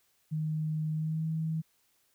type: tone with pitch glide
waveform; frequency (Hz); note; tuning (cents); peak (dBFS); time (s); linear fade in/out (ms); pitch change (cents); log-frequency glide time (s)
sine; 155.56 to 159.75; D#3 to D#3; 0 to +46; -29; 0.31-1.62; 20; +46; 0.93-1.25
effects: white hiss -71 dBFS RMS until 2.14 s